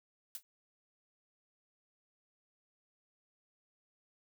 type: noise with exponential decay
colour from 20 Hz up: blue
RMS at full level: -38 dBFS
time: 0.35-0.43 s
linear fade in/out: 0 ms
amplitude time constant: 17 ms
effects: none